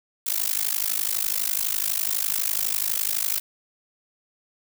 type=noise with amplitude modulation; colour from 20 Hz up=blue; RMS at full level=-21 dBFS; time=0.26-3.4 s; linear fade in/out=10 ms; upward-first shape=sine; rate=52 Hz; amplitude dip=100%; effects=none